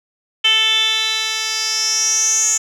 10% pulse tone with band-pass filter sweep, 440 Hz, A4, in tune, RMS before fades -17 dBFS, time 0.44-2.58 s, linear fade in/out 10 ms, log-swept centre 3100 to 6900 Hz, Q 8.7, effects none

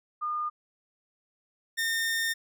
sine / sawtooth tone pair in turn, 1216 / 1821.9 Hz, D#6 / A#6, -40 / -40 cents, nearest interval perfect fifth, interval 700 cents, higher second, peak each -28 / -23 dBFS, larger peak second, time 0.21-0.5 / 1.77-2.34 s, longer second, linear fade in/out 20 ms, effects none

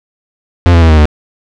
45% pulse tone with pitch steps, 87.31 / 84.14 / 81.09 / 78.14 / 75.31 Hz, F2 / E2 / E2 / D#2 / D2, 0 / +36 / -28 / +8 / +44 cents, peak -3 dBFS, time 0.66-1.055 s, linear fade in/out 0 ms, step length 79 ms, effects low-pass 4000 Hz 12 dB/octave

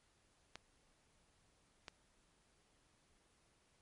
clicks, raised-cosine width 0.2 ms, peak -30 dBFS, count 2, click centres 0.556 / 1.882 s, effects pink hiss -74 dBFS RMS until 3.81 s + MP3 48 kbps

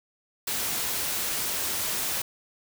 white noise, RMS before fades -29 dBFS, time 0.47-2.22 s, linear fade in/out 5 ms, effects none

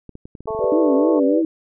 clicks, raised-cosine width 3 ms, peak -24 dBFS, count 10, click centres 0.093 / 0.154 / 0.255 / 0.352 / 0.406 / 0.457 / 0.506 / 0.549 / 0.592 / 0.643 s
harmonic tone, 220 Hz, A3, in tune, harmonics 2 / 3 / 4 / 5, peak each -24 / -28 / -30 / -32 dBFS, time 0.47-1.2 s, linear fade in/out 10 ms
sine chord, G major, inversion none, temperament equal, 392 / 493.9 / 587.3 Hz, G4 / B4 / D5, 0 / 0 / 0 cents, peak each -23 / -19 / -22 dBFS, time 0.58-1.43 s, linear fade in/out 50 ms
sine tone with vibrato, 299.1 Hz, D4, 32 cents sharp, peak -16 dBFS, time 0.72-1.45 s, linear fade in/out 2 ms, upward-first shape triangle, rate 3.3 Hz, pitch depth 190 cents each way
effects none

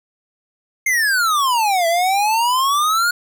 square exponential two-way sweep, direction down then up, 2140 to 659.3 to 1454 Hz, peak -15 dBFS, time 0.86-3.11 s, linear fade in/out 5 ms, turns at 1.87 s, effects none

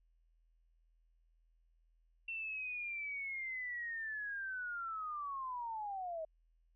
sine linear sweep, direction down, 2708 to 622.3 Hz, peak -39 dBFS, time 2.28-6.25 s, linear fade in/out 5 ms, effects added 41 Hz sine -69 dBFS peak until 6.75 s

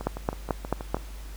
two click trains, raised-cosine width 1 ms, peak -20 / -10 dBFS, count 7 / 5, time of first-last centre 0.01-0.968 / 0.07-0.945 s, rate 6.26 / 4.57 Hz, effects added 50 Hz sine -37 dBFS peak until 1.36 s + pink hiss -49 dBFS RMS until 1.36 s

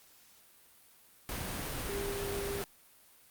sine tone in noise, 400 Hz, G4, 35 cents sharp, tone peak -36 dBFS, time 1.89-2.62 s, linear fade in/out 0 ms, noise pink, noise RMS -38 dBFS, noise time 1.29-2.64 s, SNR -1 dB, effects white hiss -61 dBFS RMS until 3.3 s + Opus 48 kbps

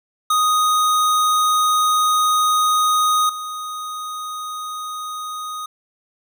square tone with level steps, 1244.5 Hz, D#6, in tune, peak -15 / -27 dBFS, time 0.3-5.66 s, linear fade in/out 5 ms, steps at 3.29 s, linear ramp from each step 5 ms, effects none

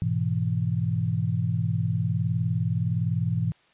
sine chord, E major, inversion first, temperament equal, 103.83 / 123.47 / 164.81 Hz, G#2 / B2 / E3, 0 / 0 / 0 cents, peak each -27 dBFS, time 0.02-3.52 s, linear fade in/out 0 ms, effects white hiss -61 dBFS RMS until 3.73 s + resampled to 8000 Hz

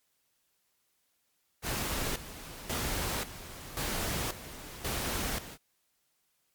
pink noise with tremolo, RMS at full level -33 dBFS, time 1.62-5.58 s, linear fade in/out 50 ms, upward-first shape square, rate 0.93 Hz, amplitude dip 75%, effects white hiss -75 dBFS RMS until 6.54 s + MP3 96 kbps

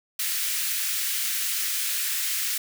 white high-pass noise, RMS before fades -27 dBFS, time 0.19-2.58 s, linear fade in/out 5 ms, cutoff 1600 Hz, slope 24 dB/octave, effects none

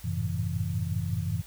sine tone cluster, 91.9 / 105.7 / 111.1 / 133.9 / 164.1 Hz, F#2 / G#2 / A2 / C3 / E3, -11 / +31 / +17 / +40 / -8 cents, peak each -31 / -36 / -34 / -36 / -33 dBFS, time 0.04-1.42 s, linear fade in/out 10 ms, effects added 50 Hz sine -51 dBFS peak until 1.46 s + white hiss -51 dBFS RMS until 1.46 s

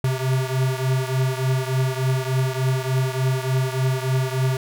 square beating tone pair, 129.4 / 132.8 Hz, C3 / C3, -19 / +26 cents, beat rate 3.4 Hz, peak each -22 / -25 dBFS, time 0.04-4.57 s, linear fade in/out 2 ms, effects none

